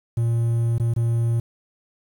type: tone with dropouts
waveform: triangle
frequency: 116.54 Hz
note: A#2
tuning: in tune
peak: -16 dBFS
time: 0.17-1.4 s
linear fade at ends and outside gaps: 5 ms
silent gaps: 0.782-0.798 / 0.939-0.962 s
effects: 8-bit